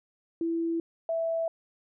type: tone pair in turn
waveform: sine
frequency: 332.3 / 658.9 Hz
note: E4 / E5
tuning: +14 / -1 cents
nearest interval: octave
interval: 1185 cents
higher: second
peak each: -26 dBFS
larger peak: neither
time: 0.41-0.8 / 1.09-1.48 s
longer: neither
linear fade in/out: 2 ms
effects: none